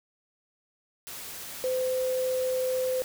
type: tone in noise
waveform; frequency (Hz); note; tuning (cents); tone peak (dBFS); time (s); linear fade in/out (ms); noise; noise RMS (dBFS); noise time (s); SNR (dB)
sine; 513; C5; -34; -25; 1.64-3.02; 0; white; -40; 1.07-3.04; +12
effects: none